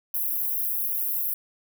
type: high-pass noise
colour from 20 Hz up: white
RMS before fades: -27 dBFS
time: 0.14-1.34 s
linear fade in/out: 2 ms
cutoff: 11000 Hz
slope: 96 dB/octave
effects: none